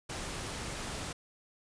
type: noise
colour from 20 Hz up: pink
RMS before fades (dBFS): -39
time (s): 0.09-1.13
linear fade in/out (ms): 10
effects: resampled to 22050 Hz